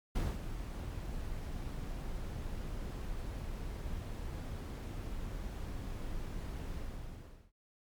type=noise with ADSR envelope; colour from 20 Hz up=brown; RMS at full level=-31 dBFS; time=0.15-7.52 s; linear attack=8 ms; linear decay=220 ms; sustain=-9 dB; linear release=770 ms; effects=MP3 96 kbps